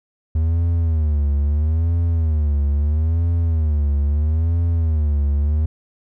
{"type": "tone with vibrato", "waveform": "triangle", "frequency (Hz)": 77.78, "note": "D#2", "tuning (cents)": 0, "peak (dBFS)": -13, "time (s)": [0.35, 5.66], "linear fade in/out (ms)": 5, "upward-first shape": "sine", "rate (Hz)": 0.76, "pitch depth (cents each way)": 150, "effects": []}